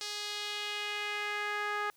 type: tone with band-pass filter sweep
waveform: sawtooth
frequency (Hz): 415.3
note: G#4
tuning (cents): 0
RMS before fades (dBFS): -36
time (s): 0.01-1.9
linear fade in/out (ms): 0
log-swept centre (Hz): 4800 to 1400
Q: 1.8
effects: white hiss -67 dBFS RMS until 1.96 s